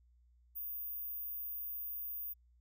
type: tone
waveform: sine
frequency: 14917 Hz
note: A#9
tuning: in tune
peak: -39 dBFS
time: 0.55-2.34 s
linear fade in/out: 20 ms
effects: added 60 Hz sine -64 dBFS peak until 2.6 s